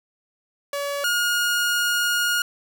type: tone pair in turn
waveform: sawtooth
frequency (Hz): 568 / 1431.3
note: C#5 / F6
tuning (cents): +42 / +42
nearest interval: octave + major third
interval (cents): 1600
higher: second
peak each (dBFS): -21 / -16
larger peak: second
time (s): 0.73-1.04 / 1.04-2.42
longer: second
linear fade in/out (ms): 2
effects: none